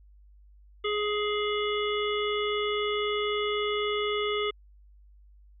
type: harmonic tone with a mistuned harmonic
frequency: 418.1 Hz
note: G#4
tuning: 12 cents sharp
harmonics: 1 / 3 / 5 / 7 / 8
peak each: -28 / -33 / -35 / -36 / -37 dBFS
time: 0.84-4.51 s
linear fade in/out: 10 ms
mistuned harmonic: 8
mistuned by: +46 cents
effects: added 50 Hz sine -52 dBFS peak until 5.6 s